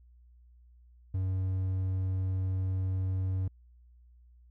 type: tone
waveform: triangle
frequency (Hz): 93.9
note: F#2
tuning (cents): +26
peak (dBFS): -26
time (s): 1.14-3.48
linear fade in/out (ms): 5
effects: added 60 Hz sine -55 dBFS peak until 4.5 s